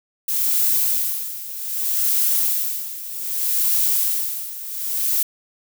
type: noise with tremolo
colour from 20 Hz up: violet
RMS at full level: -18 dBFS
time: 0.28-5.23 s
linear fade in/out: 5 ms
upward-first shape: sine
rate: 0.64 Hz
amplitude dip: 80%
effects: none